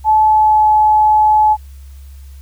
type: tone with pitch glide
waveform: sine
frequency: 864 to 855.6 Hz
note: A5 to A5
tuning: -32 to -49 cents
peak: -7 dBFS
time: 0.04-1.57 s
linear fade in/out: 50 ms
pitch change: -17 cents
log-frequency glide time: 0.22-0.67 s
effects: added 68 Hz sine -32 dBFS peak until 2.41 s + white hiss -51 dBFS RMS until 2.41 s